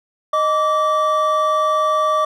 triangle tone pair together, 620 / 1161 Hz, D#5 / D6, -6 / -20 cents, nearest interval major seventh, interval 1086 cents, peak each -17 / -14 dBFS, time 0.33-2.25 s, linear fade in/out 5 ms, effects none

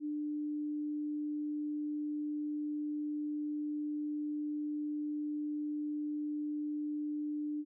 sine tone, 298.1 Hz, D4, 26 cents sharp, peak -34 dBFS, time 0-7.65 s, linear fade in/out 50 ms, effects none

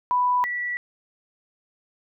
sine tone pair in turn, 990 / 1951.6 Hz, B5 / B6, +4 / -21 cents, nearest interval octave, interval 1175 cents, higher second, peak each -18 / -25 dBFS, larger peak first, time 0.11-0.44 / 0.44-0.77 s, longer neither, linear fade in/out 0 ms, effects none

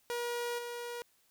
sawtooth tone with level steps, 478.7 Hz, A#4, 46 cents sharp, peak -30 / -35 dBFS, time 0.1-1.02 s, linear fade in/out 0 ms, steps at 0.58 s, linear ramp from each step 10 ms, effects white hiss -70 dBFS RMS until 1.3 s

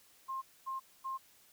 sine tone bursts, 1062 Hz, C6, 25 cents sharp, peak -36 dBFS, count 3, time 0.28-1.18 s, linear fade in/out 20 ms, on 140 ms, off 240 ms, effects white hiss -64 dBFS RMS until 1.52 s

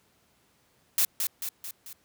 blue noise with echo, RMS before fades -23 dBFS, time 0.98-1.05 s, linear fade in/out 2 ms, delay 220 ms, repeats 4, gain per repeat -5 dB, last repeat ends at 1.93 s, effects pink hiss -66 dBFS RMS until 2.04 s + high-pass 80 Hz 12 dB/octave

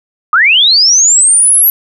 sine linear sweep, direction up, 1177 to 11790 Hz, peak -4 dBFS, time 0.33-1.7 s, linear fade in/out 2 ms, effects none

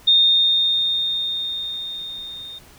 sine tone with level ramp, 3662 Hz, A#7, 32 cents flat, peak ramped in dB -10 to -33 dBFS, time 0.07-2.59 s, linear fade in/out 10 ms, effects pink hiss -48 dBFS RMS until 2.78 s

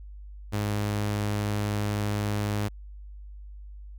sawtooth tone, 103.83 Hz, G#2, in tune, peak -22 dBFS, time 0.52-2.69 s, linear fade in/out 20 ms, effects added 50 Hz sine -40 dBFS peak until 3.98 s

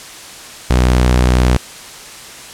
sawtooth tone, 62 Hz, B1, 7 cents sharp, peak -5 dBFS, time 0.7-1.57 s, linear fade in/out 5 ms, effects white hiss -33 dBFS RMS until 2.53 s + low-pass 9000 Hz 12 dB/octave

